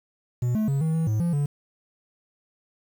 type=tone with pitch steps; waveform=triangle; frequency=122.5 / 216.2 / 138.2 / 159.8 / 162.3 / 108 / 171.4 / 143.9 Hz; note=B2 / A3 / C#3 / D#3 / E3 / A2 / F3 / D3; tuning=-14 / -30 / -5 / +47 / -27 / -32 / -32 / -35 cents; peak=-19 dBFS; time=0.42-1.46 s; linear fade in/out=5 ms; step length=130 ms; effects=8-bit